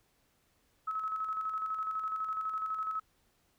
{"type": "tone with tremolo", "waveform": "sine", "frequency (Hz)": 1290, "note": "E6", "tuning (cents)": -38, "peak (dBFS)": -31, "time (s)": [0.87, 3], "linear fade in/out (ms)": 10, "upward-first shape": "square", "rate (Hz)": 12, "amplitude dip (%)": 40, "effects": ["pink hiss -72 dBFS RMS until 3.58 s"]}